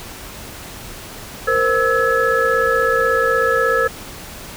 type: tone cluster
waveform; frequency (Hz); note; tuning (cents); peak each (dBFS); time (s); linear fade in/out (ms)
sine; 463.6 / 520 / 1306 / 1692; A#4 / C5 / E6 / G#6; -10 / -11 / -17 / +32; -19; 1.47-3.88; 10
effects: pink hiss -34 dBFS RMS until 4.56 s